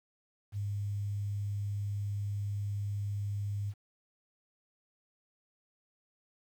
sine tone with quantisation, 101.7 Hz, G#2, 36 cents flat, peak -32 dBFS, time 0.52-3.74 s, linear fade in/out 50 ms, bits 10, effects none

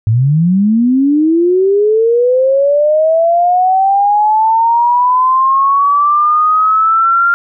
sine linear sweep, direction up, 103.83 to 1396.9 Hz, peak -7 dBFS, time 0.07-7.34 s, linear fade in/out 0 ms, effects none

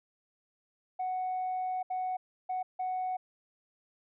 sine tone bursts at uneven times, 741 Hz, F#5, 2 cents sharp, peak -29 dBFS, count 4, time 0.99-1.83 / 1.9-2.17 / 2.49-2.63 / 2.79-3.17 s, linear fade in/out 10 ms, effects tanh soft clip ceiling -28 dBFS

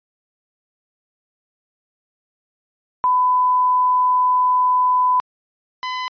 sine / sawtooth tone pair in turn, 1002 / 1010.7 Hz, B5 / B5, +25 / +40 cents, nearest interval unison, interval 15 cents, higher second, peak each -13 / -19 dBFS, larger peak first, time 3.04-5.2 / 5.83-6.08 s, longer first, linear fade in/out 0 ms, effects resampled to 11025 Hz

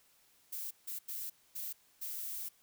violet noise bursts at uneven times, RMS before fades -41 dBFS, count 5, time 0.52-0.71 / 0.87-0.99 / 1.08-1.3 / 1.55-1.73 / 2.01-2.49 s, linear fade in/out 10 ms, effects white hiss -68 dBFS RMS until 2.62 s

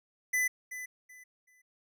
square tone with echo, 2004 Hz, B6, 25 cents sharp, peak -27 dBFS, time 0.33-0.48 s, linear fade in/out 10 ms, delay 380 ms, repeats 3, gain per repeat -12 dB, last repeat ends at 1.62 s, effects none

